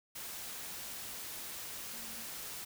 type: tone in noise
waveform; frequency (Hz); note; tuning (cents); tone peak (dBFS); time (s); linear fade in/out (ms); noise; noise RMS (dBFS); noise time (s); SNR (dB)
sine; 227.2; A#3; -44; -55; 1.93-2.25; 10; white; -44; 0.15-2.65; -14
effects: none